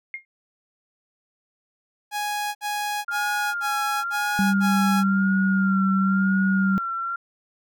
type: tone with exponential decay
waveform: sine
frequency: 2130 Hz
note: C7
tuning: 30 cents sharp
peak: -25 dBFS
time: 0.14-0.25 s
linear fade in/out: 1 ms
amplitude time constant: 23 ms
type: tone bursts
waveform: sawtooth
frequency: 830.6 Hz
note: G#5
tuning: in tune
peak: -21 dBFS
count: 6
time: 2.11-5.04 s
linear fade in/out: 50 ms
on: 440 ms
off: 58 ms
type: tone with vibrato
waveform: sine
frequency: 1396.9 Hz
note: F6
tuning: in tune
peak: -25 dBFS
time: 3.08-7.16 s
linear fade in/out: 5 ms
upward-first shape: sine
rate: 0.97 Hz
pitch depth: 54 cents each way
type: tone with pitch glide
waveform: sine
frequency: 196 to 192.19 Hz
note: G3 to G3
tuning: 0 to -34 cents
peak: -18 dBFS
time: 4.39-6.78 s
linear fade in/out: 0 ms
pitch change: -34 cents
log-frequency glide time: 4.89-5.36 s
effects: none